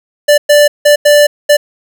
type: tone bursts at uneven times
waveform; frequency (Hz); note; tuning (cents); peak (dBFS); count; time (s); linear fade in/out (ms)
square; 587.3; D5; 0; -4; 5; 0.28-0.38 / 0.49-0.68 / 0.85-0.96 / 1.05-1.27 / 1.49-1.57; 10
effects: none